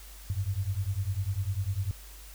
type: beating tone pair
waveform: sine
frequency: 92.5 / 102.5 Hz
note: F#2 / G#2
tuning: 0 / -22 cents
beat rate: 10 Hz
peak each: -31 dBFS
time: 0.3-1.91 s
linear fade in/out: 0 ms
effects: added 50 Hz sine -46 dBFS peak until 2.34 s + white hiss -51 dBFS RMS until 2.34 s